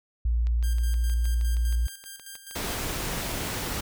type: tone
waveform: sine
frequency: 58.27 Hz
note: A#1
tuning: in tune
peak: -21 dBFS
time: 0.25-1.87 s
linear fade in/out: 5 ms
type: click train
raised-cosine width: 0.2 ms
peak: -28 dBFS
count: 14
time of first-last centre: 0.47-2.511 s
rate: 6.37 Hz
type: tone with tremolo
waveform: 5% pulse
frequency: 1594 Hz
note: G6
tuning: 28 cents sharp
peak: -28 dBFS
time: 0.63-2.76 s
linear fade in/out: 10 ms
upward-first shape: square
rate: 4.9 Hz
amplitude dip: 60%
type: noise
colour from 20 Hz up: pink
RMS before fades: -31 dBFS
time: 2.55-3.81 s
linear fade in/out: 10 ms
effects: none